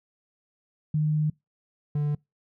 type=tone pair in turn; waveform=sine / triangle; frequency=152.7 / 147.3 Hz; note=D#3 / D3; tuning=-32 / +6 cents; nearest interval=minor second; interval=62 cents; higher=first; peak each=-21 dBFS; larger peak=neither; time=0.94-1.3 / 1.95-2.15 s; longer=first; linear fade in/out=5 ms; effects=noise-tail reverb RT60 0.2 s tail -25 dB re dry